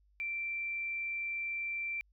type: tone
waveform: sine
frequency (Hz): 2349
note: D7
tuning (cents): 0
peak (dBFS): -34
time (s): 0.2-2.01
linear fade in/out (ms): 0
effects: added 50 Hz sine -65 dBFS peak until 2.12 s